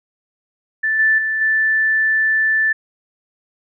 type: tone with level steps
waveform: sine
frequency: 1760 Hz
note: A6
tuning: in tune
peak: -15 / -11 / -17 / -13 dBFS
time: 0.83-2.73 s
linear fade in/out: 10 ms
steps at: 0.99 / 1.18 / 1.41 s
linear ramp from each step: 5 ms
effects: none